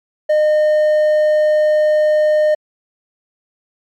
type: tone with hard clipping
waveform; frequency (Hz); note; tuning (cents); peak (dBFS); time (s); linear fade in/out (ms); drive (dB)
sine; 610; D#5; -34; -11; 0.29-2.55; 10; 3
effects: MP3 96 kbps